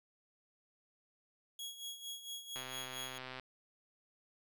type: tone with tremolo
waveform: sawtooth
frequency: 3322 Hz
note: G#7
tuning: in tune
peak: -38 dBFS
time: 1.59-3.18 s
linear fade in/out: 2 ms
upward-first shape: sine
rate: 4.4 Hz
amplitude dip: 70%
type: click train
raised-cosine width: 0.3 ms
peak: -29 dBFS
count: 109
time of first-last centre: 2.56-3.397 s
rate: 129 Hz
effects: none